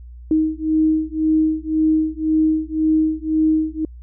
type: beating tone pair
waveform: sine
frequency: 312.9 / 314.8 Hz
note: D#4 / D#4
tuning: +10 / +20 cents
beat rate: 1.9 Hz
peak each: -18 dBFS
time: 0.31-3.85 s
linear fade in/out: 2 ms
effects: added 60 Hz sine -35 dBFS peak until 4.02 s